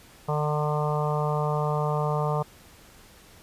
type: harmonic tone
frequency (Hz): 150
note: D3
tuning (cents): +37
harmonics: 1 / 3 / 4 / 5 / 6 / 7 / 8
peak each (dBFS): -26 / -31 / -32 / -33 / -34 / -34 / -35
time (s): 0.28-2.43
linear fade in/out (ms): 10
effects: pink hiss -52 dBFS RMS until 3.42 s + resampled to 32000 Hz